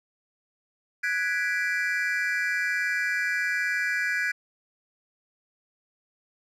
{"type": "chord", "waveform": "triangle", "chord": "G# half-diminished seventh", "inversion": "third", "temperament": "equal", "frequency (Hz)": [1480, 1661.2, 1975.5, 2349], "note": ["F#6", "G#6", "B6", "D7"], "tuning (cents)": [0, 0, 0, 0], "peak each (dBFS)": [-29, -26, -29, -31], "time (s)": [1.03, 4.32], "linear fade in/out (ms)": 10, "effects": []}